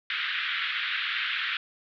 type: band-pass noise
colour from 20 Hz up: pink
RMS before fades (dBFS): -30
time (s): 0.1-1.57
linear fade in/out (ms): 2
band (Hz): 1400 to 3700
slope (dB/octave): 48
effects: none